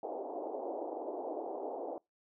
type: band-pass noise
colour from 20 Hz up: white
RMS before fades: -40 dBFS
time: 0.03-1.98 s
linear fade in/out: 2 ms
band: 300 to 790 Hz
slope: 48 dB/octave
effects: noise-tail reverb RT60 0.2 s tail -25 dB re dry